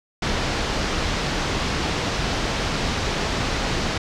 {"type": "low-pass noise", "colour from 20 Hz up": "pink", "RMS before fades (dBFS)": -24, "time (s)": [0.22, 3.98], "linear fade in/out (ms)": 5, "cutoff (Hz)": 5900, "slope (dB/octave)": 24, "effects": []}